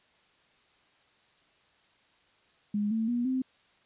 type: tone with pitch steps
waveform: sine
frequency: 207.1 / 223.3 / 240.7 / 259.4 Hz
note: G#3 / A3 / B3 / C4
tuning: -5 / +26 / -44 / -15 cents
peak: -26 dBFS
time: 2.74-3.42 s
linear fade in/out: 5 ms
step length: 170 ms
effects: white hiss -65 dBFS RMS until 3.85 s + resampled to 8000 Hz